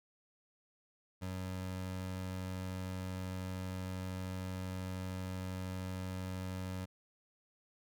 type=tone; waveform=25% pulse; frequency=92.9 Hz; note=F#2; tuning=7 cents sharp; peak=-35 dBFS; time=1.21-6.86 s; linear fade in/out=20 ms; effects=none